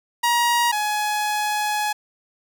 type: tone pair in turn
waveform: sawtooth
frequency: 950 / 841.5 Hz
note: A#5 / G#5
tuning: +33 / +23 cents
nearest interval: major second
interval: 210 cents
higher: first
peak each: -13 / -17 dBFS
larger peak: first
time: 0.23-0.72 / 0.72-1.93 s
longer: second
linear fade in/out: 10 ms
effects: none